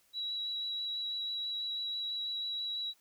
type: tone with vibrato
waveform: sine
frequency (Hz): 3900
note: B7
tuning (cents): -23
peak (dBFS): -34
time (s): 0.13-2.94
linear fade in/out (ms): 50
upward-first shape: triangle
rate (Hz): 6.1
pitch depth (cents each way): 13
effects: white hiss -69 dBFS RMS until 3 s